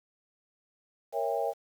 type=chord; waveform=sine; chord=A# diminished seventh; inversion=none; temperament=equal with one note detuned; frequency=466.2 / 554.4 / 659.3 / 802.3 Hz; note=A#4 / C#5 / E5 / G5; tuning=0 / 0 / 0 / +40 cents; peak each=-33 dBFS; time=1.12-1.54 s; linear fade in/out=50 ms; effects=9-bit